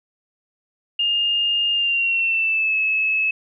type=tone with pitch glide; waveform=sine; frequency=2825 to 2591 Hz; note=F7 to E7; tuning=+19 to -30 cents; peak=-17 dBFS; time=0.99-3.31 s; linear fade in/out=5 ms; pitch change=-149 cents; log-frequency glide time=1.72-2.76 s; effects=none